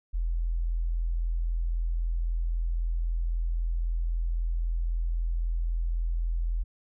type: tone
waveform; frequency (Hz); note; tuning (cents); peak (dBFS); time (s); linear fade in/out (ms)
sine; 41.9; E1; +29; -25; 0.13-6.64; 20
effects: none